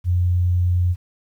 sine tone, 89 Hz, F2, 33 cents sharp, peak -15 dBFS, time 0.04-0.96 s, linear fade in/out 50 ms, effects 9-bit

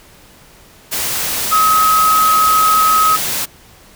sine tone in noise, 1273 Hz, D#6, 39 cents sharp, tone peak -9 dBFS, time 1.51-3.17 s, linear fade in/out 20 ms, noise white, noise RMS -19 dBFS, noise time 0.91-3.46 s, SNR +7 dB, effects pink hiss -44 dBFS RMS until 3.95 s

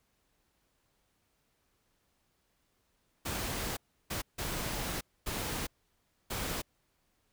pink noise bursts at uneven times, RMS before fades -36 dBFS, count 5, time 3.25-3.77 / 4.1-4.22 / 4.38-5.01 / 5.26-5.67 / 6.3-6.62 s, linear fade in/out 10 ms, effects pink hiss -75 dBFS RMS until 7.32 s

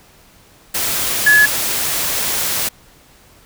sine tone in noise, 1700 Hz, G#6, 40 cents sharp, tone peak -7 dBFS, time 1.26-1.46 s, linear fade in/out 10 ms, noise white, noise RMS -19 dBFS, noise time 0.74-2.69 s, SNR +9 dB, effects pink hiss -48 dBFS RMS until 3.45 s

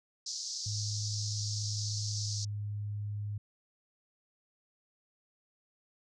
white band-pass noise, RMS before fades -39 dBFS, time 0.26-2.45 s, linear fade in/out 5 ms, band 4500 to 6300 Hz, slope 48 dB/octave
sine tone with pitch glide, 105.2 to 103.63 Hz, G#2 to G#2, +23 to -3 cents, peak -34 dBFS, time 0.66-3.38 s, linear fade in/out 5 ms, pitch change -26 cents, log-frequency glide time 2.09-2.45 s
effects none

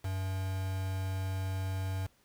triangle tone with quantisation, 95 Hz, F#2, 46 cents sharp, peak -30 dBFS, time 0.04-2.07 s, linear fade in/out 10 ms, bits 7, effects pink hiss -68 dBFS RMS until 2.24 s

